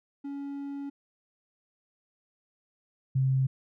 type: tone pair in turn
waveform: triangle / sine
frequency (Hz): 280.8 / 132.52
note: C#4 / C3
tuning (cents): +22 / +22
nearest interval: octave + minor second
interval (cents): 1300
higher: first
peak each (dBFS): -32 / -22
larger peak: second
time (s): 0.24-0.9 / 3.15-3.47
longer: first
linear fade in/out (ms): 10
effects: none